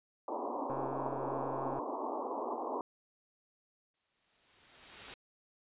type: band-pass noise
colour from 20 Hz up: white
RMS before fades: -38 dBFS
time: 0.28-2.81 s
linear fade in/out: 2 ms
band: 240 to 1100 Hz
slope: 96 dB/octave
type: click train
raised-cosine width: 1 ms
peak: -29 dBFS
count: 148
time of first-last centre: 0.7-1.789 s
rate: 135 Hz
type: noise with exponential growth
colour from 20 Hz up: white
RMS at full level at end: -42 dBFS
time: 3.94-5.14 s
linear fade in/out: 1 ms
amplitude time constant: 260 ms
effects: resampled to 8000 Hz